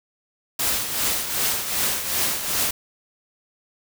white noise with tremolo, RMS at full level -21 dBFS, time 0.59-2.71 s, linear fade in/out 5 ms, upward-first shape triangle, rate 2.6 Hz, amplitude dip 65%, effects none

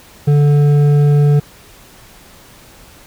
sine tone with hard clipping, 145.7 Hz, D3, 13 cents flat, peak -9 dBFS, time 0.27-1.4 s, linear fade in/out 10 ms, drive 7 dB, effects pink hiss -42 dBFS RMS until 3.06 s

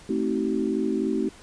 sine chord, A diminished seventh, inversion none, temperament just, 220 / 264 / 316.8 / 380.2 Hz, A3 / C4 / Eb4 / Gb4, 0 / +16 / +31 / +47 cents, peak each -28 dBFS, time 0.09-1.29 s, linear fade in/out 5 ms, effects pink hiss -49 dBFS RMS until 1.42 s + resampled to 22050 Hz

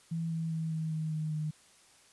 sine tone with pitch steps, 164.8 / 162.91 / 161.04 / 159.19 / 157.36 / 155.55 / 153.76 Hz, E3 / E3 / E3 / D#3 / D#3 / D#3 / D#3, 0 / -20 / -40 / +40 / +20 / 0 / -20 cents, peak -31 dBFS, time 0.11-1.51 s, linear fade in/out 10 ms, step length 200 ms, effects white hiss -61 dBFS RMS until 2.12 s + resampled to 24000 Hz

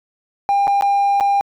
triangle tone with dropouts, 801 Hz, G5, 37 cents sharp, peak -10 dBFS, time 0.49-1.41 s, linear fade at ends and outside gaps 0 ms, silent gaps 0.671-0.678 / 0.81-0.823 / 1.2-1.208 s, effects tanh soft clip ceiling -7 dBFS

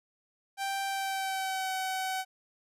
sawtooth tone with pitch glide, 784 to 756 Hz, G5 to F#5, 0 to +37 cents, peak -27 dBFS, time 0.57-2.25 s, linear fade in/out 50 ms, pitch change -63 cents, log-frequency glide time 0.86-1.72 s, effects resampled to 32000 Hz

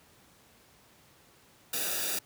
white noise with comb filter, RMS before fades -32 dBFS, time 1.73-2.19 s, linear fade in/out 5 ms, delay 0.94 ms, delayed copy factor -0.75, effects pink hiss -60 dBFS RMS until 2.25 s + high-pass 80 Hz 12 dB/octave

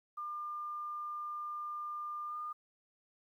sine tone with pitch glide, 1200 to 1213.2 Hz, D6 to D#6, +37 to -44 cents, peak -38 dBFS, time 0.17-2.53 s, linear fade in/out 10 ms, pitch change +19 cents, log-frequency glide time 2.27-2.37 s, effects 12-bit

